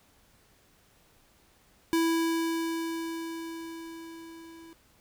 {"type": "tone with level ramp", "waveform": "square", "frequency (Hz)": 329.6, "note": "E4", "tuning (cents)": 0, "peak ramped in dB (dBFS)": [-23, -48], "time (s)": [1.93, 4.73], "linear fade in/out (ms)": 0, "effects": ["pink hiss -63 dBFS RMS until 5 s"]}